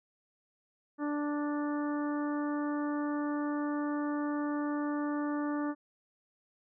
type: harmonic tone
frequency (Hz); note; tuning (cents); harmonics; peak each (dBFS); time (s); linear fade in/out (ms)
293.6; D4; 0; 1 / 2 / 3 / 4 / 5 / 6; -31 / -41 / -43 / -42 / -47 / -49; 0.98-5.75; 50
effects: none